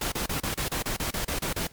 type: noise bursts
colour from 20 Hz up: pink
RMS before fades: -29 dBFS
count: 12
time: 0.01-1.671 s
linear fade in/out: 5 ms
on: 110 ms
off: 31 ms
effects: pink hiss -54 dBFS RMS until 1.72 s + MP3 96 kbps